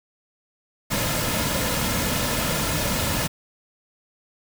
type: noise with comb filter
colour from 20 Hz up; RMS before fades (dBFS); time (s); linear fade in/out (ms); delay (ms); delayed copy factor
pink; -24; 0.9-3.28; 20; 2.6; -0.5
effects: none